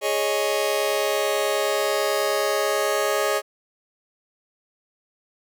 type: chord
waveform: sawtooth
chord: Ab suspended fourth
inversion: none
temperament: just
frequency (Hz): 415.3 / 553.7 / 623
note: Ab4 / Db5 / Eb5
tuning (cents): 0 / -2 / +2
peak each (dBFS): -21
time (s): 0.01-3.42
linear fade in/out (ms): 50
effects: none